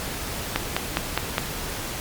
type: click train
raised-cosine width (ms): 0.3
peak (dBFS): -4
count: 5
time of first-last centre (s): 0.56-1.381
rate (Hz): 4.87
effects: pink hiss -31 dBFS RMS until 2 s + MP3 96 kbps